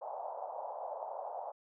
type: band-pass noise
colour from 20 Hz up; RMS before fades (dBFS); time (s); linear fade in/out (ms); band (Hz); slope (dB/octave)
white; -42; 0.01-1.52; 10; 560 to 890; 48
effects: none